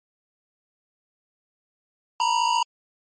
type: tone pair together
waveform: square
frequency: 922.2 / 977 Hz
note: A#5 / B5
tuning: -19 / -19 cents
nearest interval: minor second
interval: 100 cents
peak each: -23 dBFS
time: 2.2-2.63 s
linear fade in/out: 2 ms
effects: MP3 32 kbps